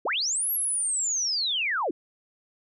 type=linear two-way sweep; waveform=sine; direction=up then down; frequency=261.6 to 11680 to 261.6 Hz; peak=-24 dBFS; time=0.05-1.91 s; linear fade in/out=5 ms; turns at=0.51 s; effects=none